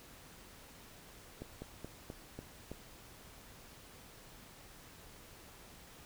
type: slowing click train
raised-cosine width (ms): 2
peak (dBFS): -30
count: 6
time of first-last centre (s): 1.42-2.716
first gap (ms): 200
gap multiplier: 1.13
effects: pink hiss -56 dBFS RMS until 6.05 s